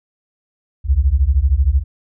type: beating tone pair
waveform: sine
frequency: 61.74 / 74.74 Hz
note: B1 / D2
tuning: 0 / +31 cents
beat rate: 13 Hz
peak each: -14 dBFS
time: 0.84-1.84 s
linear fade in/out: 50 ms
effects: none